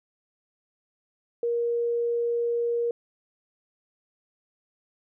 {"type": "tone", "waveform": "sine", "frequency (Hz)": 471.7, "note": "A#4", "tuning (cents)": 20, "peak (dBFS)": -23, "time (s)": [1.43, 2.91], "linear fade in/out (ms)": 2, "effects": []}